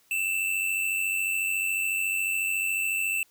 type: tone pair together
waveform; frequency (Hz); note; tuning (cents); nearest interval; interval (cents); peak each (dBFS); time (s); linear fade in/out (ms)
square; 2637 / 2731; E7 / F7; 0 / -39; minor second; 61; -27 / -32; 0.11-3.23; 2
effects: white hiss -63 dBFS RMS until 3.3 s